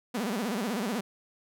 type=tone with vibrato; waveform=sawtooth; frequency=220 Hz; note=A3; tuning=in tune; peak=-25 dBFS; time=0.14-1.01 s; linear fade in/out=10 ms; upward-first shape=sine; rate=16 Hz; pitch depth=240 cents each way; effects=none